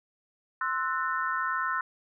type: chord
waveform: sine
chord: F# half-diminished seventh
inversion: second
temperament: equal with one note detuned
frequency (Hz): 1046.5 / 1318.5 / 1480 / 1804.3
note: C6 / E6 / F#6 / A6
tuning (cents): 0 / 0 / 0 / +43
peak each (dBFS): -32 / -31 / -32 / -36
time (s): 0.61-1.81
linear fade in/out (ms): 2
effects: none